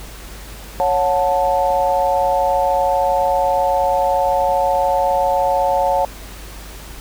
sine chord, F# minor, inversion second, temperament equal with one note detuned, 554.4 / 726.9 / 880 Hz, C#5 / F#5 / A5, 0 / -31 / 0 cents, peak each -18 dBFS, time 0.8-6.05 s, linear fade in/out 0 ms, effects added 50 Hz sine -34 dBFS peak until 7 s + pink hiss -37 dBFS RMS until 7 s

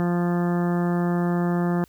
harmonic tone, 174.61 Hz, F3, in tune, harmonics 1 / 2 / 3 / 4 / 5 / 6 / 7 / 8 / 9 / 10, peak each -21 / -27 / -35 / -33 / -37 / -40 / -38 / -43 / -44 / -41 dBFS, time 0-1.84 s, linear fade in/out 0 ms, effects added 60 Hz sine -59 dBFS peak until 1.88 s + white hiss -59 dBFS RMS until 1.88 s

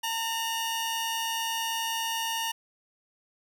sawtooth tone pair together, 909.3 / 2877 Hz, A#5 / F#7, -43 / -49 cents, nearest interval octave + minor sixth, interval 1994 cents, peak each -27 / -29 dBFS, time 0.03-2.52 s, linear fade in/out 10 ms, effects none

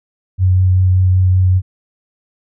sine tone with vibrato, 92.5 Hz, F#2, in tune, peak -8 dBFS, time 0.38-1.62 s, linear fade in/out 50 ms, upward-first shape triangle, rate 5.2 Hz, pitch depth 15 cents each way, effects none

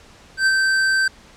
square tone with ADSR envelope, 1554 Hz, G6, 16 cents flat, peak -13 dBFS, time 0.37-1.08 s, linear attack 94 ms, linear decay 42 ms, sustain -3 dB, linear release 5 ms, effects pink hiss -47 dBFS RMS until 1.36 s + low-pass 7000 Hz 12 dB/octave

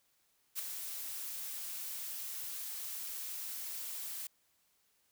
blue noise with ADSR envelope, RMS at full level -35 dBFS, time 0.55-4.27 s, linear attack 42 ms, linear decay 5 ms, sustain -7 dB, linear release 3 ms, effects white hiss -74 dBFS RMS until 5.11 s

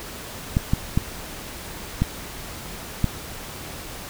clicks, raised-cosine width 5 ms, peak -6 dBFS, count 5, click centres 0.569 / 0.735 / 0.975 / 2.02 / 3.043 s, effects pink hiss -36 dBFS RMS until 4.09 s

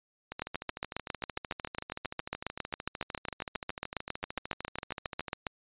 two click trains, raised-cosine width 0.3 ms, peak -16 / -21 dBFS, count 38 / 67, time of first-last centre 0.42-5.468 / 0.32-5.282 s, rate 7.33 / 13.3 Hz, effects resampled to 8000 Hz

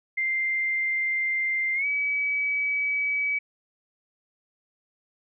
sine tone with pitch glide, 2093 to 2282 Hz, C7 to C#7, 0 to +50 cents, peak -23 dBFS, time 0.17-3.39 s, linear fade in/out 10 ms, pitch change +150 cents, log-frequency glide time 1.75-1.86 s, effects none

